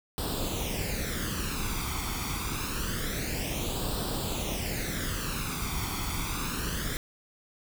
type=noise with flanger; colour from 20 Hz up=pink; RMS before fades=-32 dBFS; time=0.18-6.97 s; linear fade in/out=0 ms; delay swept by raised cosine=0.23 to 0.89 ms; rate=0.26 Hz; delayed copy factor=+0.7; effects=none